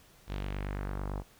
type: tone with low-pass filter sweep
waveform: sawtooth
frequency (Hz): 49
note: G1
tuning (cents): 0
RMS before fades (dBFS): -36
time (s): 0.27-1.24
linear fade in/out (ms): 50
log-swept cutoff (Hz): 4000 to 890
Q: 1.6
effects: pink hiss -60 dBFS RMS until 1.39 s